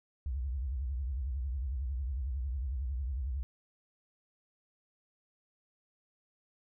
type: tone with vibrato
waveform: sine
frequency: 65.41 Hz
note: C2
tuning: in tune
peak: -32 dBFS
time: 0.26-3.43 s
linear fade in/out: 0 ms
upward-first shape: triangle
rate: 11 Hz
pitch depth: 250 cents each way
effects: none